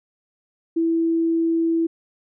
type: tone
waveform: sine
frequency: 330 Hz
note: E4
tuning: 2 cents sharp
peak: -17 dBFS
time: 0.76-1.87 s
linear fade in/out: 10 ms
effects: none